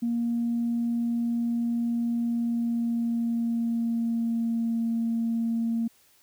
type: tone with pitch glide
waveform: sine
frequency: 235 to 229.6 Hz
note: A#3 to A#3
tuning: +14 to -26 cents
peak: -23 dBFS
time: 0.02-5.88 s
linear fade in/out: 10 ms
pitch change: -40 cents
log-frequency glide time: 2.23-4.81 s
effects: tanh soft clip ceiling -19 dBFS + white hiss -61 dBFS RMS until 6.22 s